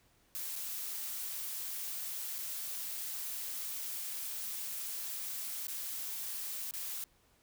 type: noise with dropouts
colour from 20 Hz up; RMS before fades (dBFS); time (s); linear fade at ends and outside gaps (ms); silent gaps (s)
blue; -40; 0.35-7.04; 0; 0.556-0.561 / 2.383-2.387 / 5.669-5.682 / 6.71-6.737
effects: pink hiss -69 dBFS RMS until 7.42 s